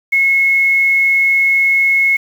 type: tone with quantisation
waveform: sine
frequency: 2178 Hz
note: C#7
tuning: 31 cents flat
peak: -9 dBFS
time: 0.12-2.17 s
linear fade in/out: 10 ms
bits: 6
effects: none